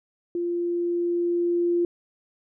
sine tone with level ramp, 346.6 Hz, F4, 13 cents flat, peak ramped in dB -24 to -19 dBFS, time 0.35-1.85 s, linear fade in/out 2 ms, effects none

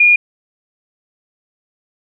sine tone, 2429 Hz, D#7, 42 cents flat, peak -6 dBFS, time 0-0.16 s, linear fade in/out 5 ms, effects none

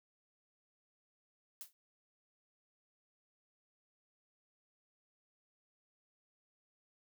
blue noise with exponential decay, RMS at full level -43 dBFS, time 1.61-1.73 s, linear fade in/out 0 ms, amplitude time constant 26 ms, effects none

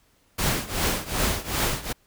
pink noise with tremolo, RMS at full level -22 dBFS, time 0.38-1.93 s, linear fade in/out 10 ms, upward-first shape triangle, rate 2.6 Hz, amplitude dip 90%, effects pink hiss -63 dBFS RMS until 2.06 s

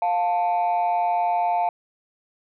sine tone pair together, 704 / 884 Hz, F5 / A5, +14 / +8 cents, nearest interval major third, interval 394 cents, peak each -19 / -21 dBFS, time 0.02-1.69 s, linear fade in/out 2 ms, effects tanh soft clip ceiling -16 dBFS

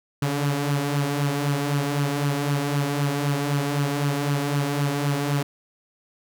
sawtooth tone with flanger, 142.9 Hz, D3, 47 cents flat, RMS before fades -24 dBFS, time 0.22-5.43 s, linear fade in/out 5 ms, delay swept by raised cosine 0.66 to 4.46 ms, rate 3.9 Hz, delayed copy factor +0.55, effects none

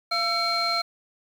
sine tone cluster, 687 / 1337 / 2239 / 4175 Hz, F5 / E6 / C#7 / C8, -29 / +24 / +17 / -5 cents, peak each -28 / -26 / -30 / -24 dBFS, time 0.11-0.82 s, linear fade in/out 10 ms, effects tanh soft clip ceiling -17 dBFS + 8-bit

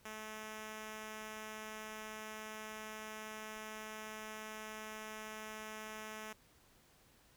5% pulse tone, 216.5 Hz, A3, 28 cents flat, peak -34 dBFS, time 0.05-6.33 s, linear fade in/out 5 ms, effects pink hiss -67 dBFS RMS until 7.36 s

